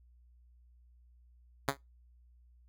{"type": "tone with exponential decay", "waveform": "5% pulse", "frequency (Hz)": 138.59, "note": "C#3", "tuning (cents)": 0, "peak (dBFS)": -14, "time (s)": [1.68, 1.77], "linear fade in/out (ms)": 2, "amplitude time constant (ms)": 19, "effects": ["noise-tail reverb RT60 0.2 s tail -22 dB re dry", "added 60 Hz sine -59 dBFS peak until 2.68 s"]}